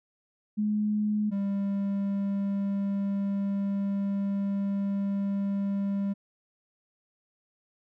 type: tone pair in turn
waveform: sine / triangle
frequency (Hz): 210.5 / 198.69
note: G#3 / G3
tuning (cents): +24 / +24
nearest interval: minor second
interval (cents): 100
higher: first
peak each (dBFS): -24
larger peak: neither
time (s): 0.57-1.31 / 1.31-6.14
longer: second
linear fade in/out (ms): 20
effects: none